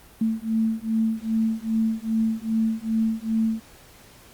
sine beating tone pair, 221.5 / 224 Hz, A3 / A3, +12 / +31 cents, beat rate 2.5 Hz, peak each -24 dBFS, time 0.21-3.6 s, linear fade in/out 5 ms, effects pink hiss -50 dBFS RMS until 4.33 s + Opus 32 kbps

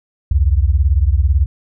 sine beating tone pair, 64.3 / 82.3 Hz, C2 / E2, -30 / -2 cents, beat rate 18 Hz, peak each -12 / -14 dBFS, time 0.31-1.46 s, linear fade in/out 5 ms, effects none

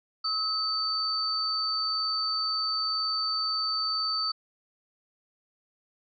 sine tone pair together, 1280 / 4561 Hz, D#6 / C#8, +49 / +49 cents, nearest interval octave + minor seventh, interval 2200 cents, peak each -32 / -27 dBFS, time 0.24-4.32 s, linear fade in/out 10 ms, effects none

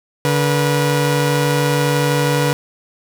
sawtooth tone pair together, 144.22 / 485.1 Hz, D3 / B4, -31 / -31 cents, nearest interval octave + major sixth, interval 2100 cents, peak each -12 / -14 dBFS, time 0.25-2.53 s, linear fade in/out 0 ms, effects none

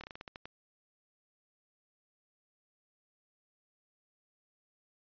slowing click train, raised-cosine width 0.3 ms, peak -28 dBFS, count 9, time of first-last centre 0.01-0.455 s, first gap 27 ms, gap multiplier 1.2, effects resampled to 11025 Hz

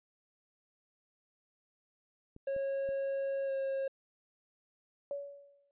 clicks, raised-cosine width 3 ms, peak -38 dBFS, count 3, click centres 2.364 / 2.564 / 2.89 s
triangle tone with pitch glide, 547 to 540.1 Hz, C#5 to C#5, -23 to -45 cents, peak -30 dBFS, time 2.47-3.88 s, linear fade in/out 5 ms, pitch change -22 cents, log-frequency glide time 3.46-3.51 s
sine tone with exponential decay, 566 Hz, C#5, 36 cents sharp, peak -33 dBFS, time 5.11-5.71 s, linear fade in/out 1 ms, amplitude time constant 130 ms
effects resampled to 8000 Hz

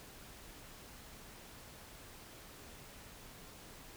silence, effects pink hiss -54 dBFS RMS until 3.96 s

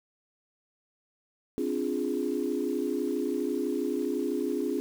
sine chord, D half-diminished seventh, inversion third, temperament equal, 261.6 / 293.7 / 349.2 / 415.3 Hz, C4 / D4 / F4 / Ab4, 0 / 0 / 0 / 0 cents, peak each -32 dBFS, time 1.58-4.8 s, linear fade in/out 0 ms, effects tanh soft clip ceiling -17 dBFS + 8-bit

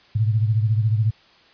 sine beating tone pair, 107.6 / 121.6 Hz, A2 / B2, -38 / -26 cents, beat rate 14 Hz, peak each -17 / -24 dBFS, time 0.15-1.11 s, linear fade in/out 10 ms, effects white hiss -53 dBFS RMS until 1.53 s + resampled to 11025 Hz

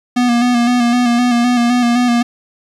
square tone with vibrato, 241.8 Hz, B3, 36 cents flat, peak -11 dBFS, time 0.16-2.23 s, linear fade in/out 10 ms, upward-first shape square, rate 3.9 Hz, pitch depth 31 cents each way, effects low-pass 7000 Hz 12 dB/octave + 8-bit

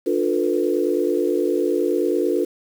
sine chord, B half-diminished seventh, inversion first, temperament just, 296.3 / 355.6 / 444.5 / 493.9 Hz, D4 / F4 / A4 / B4, +15 / +31 / +18 / 0 cents, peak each -24 / -21 / -23 / -25 dBFS, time 0.06-2.45 s, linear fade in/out 10 ms, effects 7-bit

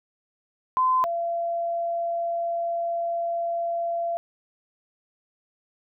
sine tone pair in turn, 1027 / 681.1 Hz, C6 / F5, -33 / -44 cents, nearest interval perfect fifth, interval 711 cents, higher first, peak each -18 / -24 dBFS, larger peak first, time 0.77-1.04 / 1.04-4.17 s, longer second, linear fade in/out 0 ms, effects none

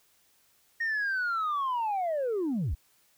sine linear sweep, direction down, 1864.7 to 45.83 Hz, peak -25 dBFS, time 0.8-2.75 s, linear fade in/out 10 ms, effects tanh soft clip ceiling -25 dBFS + white hiss -66 dBFS RMS until 3.17 s

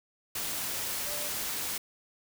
sine tone in noise, 589 Hz, D5, 5 cents sharp, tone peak -42 dBFS, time 1.06-1.29 s, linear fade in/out 5 ms, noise white, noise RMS -34 dBFS, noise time 0.35-1.78 s, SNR -11 dB, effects none

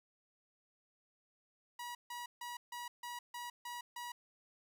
sawtooth tone bursts, 965 Hz, B5, 40 cents flat, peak -39 dBFS, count 8, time 1.79-4.12 s, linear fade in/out 5 ms, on 160 ms, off 150 ms, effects none

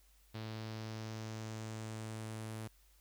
sawtooth tone with low-pass filter sweep, 110 Hz, A2, in tune, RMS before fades -44 dBFS, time 0.34-2.68 s, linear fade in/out 10 ms, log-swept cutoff 4200 to 11000 Hz, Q 2.2, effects added 50 Hz sine -65 dBFS peak until 3 s + white hiss -70 dBFS RMS until 3 s

